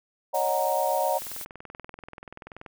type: chord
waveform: sine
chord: D# minor seventh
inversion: third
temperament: equal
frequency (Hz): 554.4 / 622.3 / 740 / 932.3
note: C#5 / D#5 / F#5 / A#5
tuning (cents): 0 / 0 / 0 / 0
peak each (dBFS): -28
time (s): 0.33-1.19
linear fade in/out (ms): 20
type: noise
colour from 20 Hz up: blue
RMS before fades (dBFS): -37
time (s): 0.34-1.45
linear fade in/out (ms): 10
type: click train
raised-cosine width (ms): 0.5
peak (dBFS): -26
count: 31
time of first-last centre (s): 1.22-2.662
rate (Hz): 20.8
effects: none